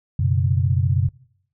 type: chord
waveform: sine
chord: F# suspended fourth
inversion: none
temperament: equal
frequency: 92.5 / 123.47 / 138.59 Hz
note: F#2 / B2 / C#3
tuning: 0 / 0 / 0 cents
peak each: -19 / -21 / -22 dBFS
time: 0.19-1.09 s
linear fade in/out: 5 ms
effects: noise-tail reverb RT60 0.7 s tail -23 dB re dry